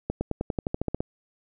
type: accelerating click train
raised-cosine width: 2 ms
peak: -13 dBFS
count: 12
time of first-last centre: 0.1-1.005 s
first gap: 110 ms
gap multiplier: 0.94
effects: none